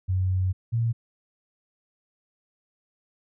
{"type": "tone pair in turn", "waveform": "sine", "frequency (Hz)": [93, 115.76], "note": ["F#2", "A#2"], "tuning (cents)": [9, -12], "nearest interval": "major third", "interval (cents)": 379, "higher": "second", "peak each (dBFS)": -21, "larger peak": "neither", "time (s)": [[0.08, 0.53], [0.72, 0.93]], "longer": "first", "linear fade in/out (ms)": 20, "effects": []}